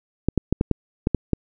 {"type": "clicks", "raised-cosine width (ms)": 3, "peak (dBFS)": -5, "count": 8, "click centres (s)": [0.286, 0.377, 0.526, 0.611, 0.713, 1.071, 1.147, 1.333], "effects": []}